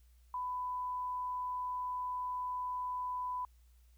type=tone; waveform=sine; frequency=998 Hz; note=B5; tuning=18 cents sharp; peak=-35 dBFS; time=0.34-3.45 s; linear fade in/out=2 ms; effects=added 60 Hz sine -60 dBFS peak until 3.97 s + white hiss -75 dBFS RMS until 3.97 s